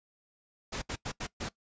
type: noise bursts at uneven times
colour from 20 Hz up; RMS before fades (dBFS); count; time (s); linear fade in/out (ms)
pink; -36; 5; 0.72-0.82 / 0.89-0.96 / 1.05-1.12 / 1.2-1.27 / 1.4-1.49; 10
effects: noise-tail reverb RT60 0.1 s tail -20 dB re dry + resampled to 16000 Hz